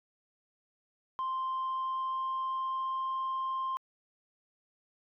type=tone with pitch glide; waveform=sine; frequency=1046.5 to 1053.8 Hz; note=C6 to C6; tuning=0 to +12 cents; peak=-29 dBFS; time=1.19-3.77 s; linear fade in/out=0 ms; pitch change=+12 cents; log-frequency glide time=1.48-3.11 s; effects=tanh soft clip ceiling -29 dBFS